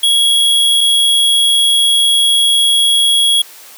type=tone pair in turn; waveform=square; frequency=3322 / 3322 Hz; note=G#7 / G#7; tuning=0 / 0 cents; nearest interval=unison; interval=0 cents; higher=neither; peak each=-9 dBFS; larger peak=neither; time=0.03-0.81 / 0.81-3.42 s; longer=second; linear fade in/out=5 ms; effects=white hiss -37 dBFS RMS until 3.77 s + high-pass 400 Hz 12 dB/octave